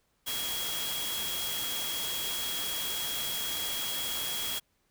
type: tone in noise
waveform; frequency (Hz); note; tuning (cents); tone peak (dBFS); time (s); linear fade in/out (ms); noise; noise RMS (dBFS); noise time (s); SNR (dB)
sine; 3300; G#7; -12; -35; 0.26-4.6; 20; white; -35; 0.26-4.6; -3
effects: pink hiss -73 dBFS RMS until 4.9 s